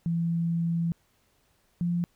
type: tone pair in turn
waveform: sine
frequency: 168 / 173.22 Hz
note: E3 / F3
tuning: +33 / -14 cents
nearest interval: minor second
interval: 53 cents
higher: second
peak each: -24 dBFS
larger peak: neither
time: 0.06-0.92 / 1.81-2.04 s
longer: first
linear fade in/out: 0 ms
effects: pink hiss -68 dBFS RMS until 2.15 s